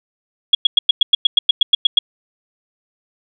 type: tone bursts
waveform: sine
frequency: 3322 Hz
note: G#7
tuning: in tune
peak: -6 dBFS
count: 13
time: 0.53-1.99 s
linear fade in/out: 5 ms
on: 20 ms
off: 100 ms
effects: none